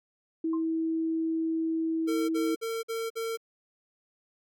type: tone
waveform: sine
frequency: 324.2 Hz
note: E4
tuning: 29 cents flat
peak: -26 dBFS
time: 0.44-2.55 s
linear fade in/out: 5 ms
type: tone with exponential decay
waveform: sine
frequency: 1052 Hz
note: C6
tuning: 9 cents sharp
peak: -34 dBFS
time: 0.53-0.65 s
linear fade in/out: 5 ms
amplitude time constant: 26 ms
type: tone bursts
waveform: square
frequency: 453.8 Hz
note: A#4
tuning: 47 cents flat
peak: -31 dBFS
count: 5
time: 2.07-3.374 s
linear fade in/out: 20 ms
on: 220 ms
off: 51 ms
effects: none